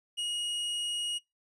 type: tone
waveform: 45% pulse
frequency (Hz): 2884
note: F#7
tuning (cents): -45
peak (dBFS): -30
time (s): 0.17-1.19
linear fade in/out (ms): 20
effects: noise-tail reverb RT60 0.2 s tail -23 dB re dry + resampled to 24000 Hz